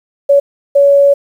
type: tone bursts at uneven times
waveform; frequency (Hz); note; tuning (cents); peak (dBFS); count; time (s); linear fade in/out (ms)
sine; 563; C#5; +27; -4; 2; 0.29-0.4 / 0.75-1.14; 10
effects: 7-bit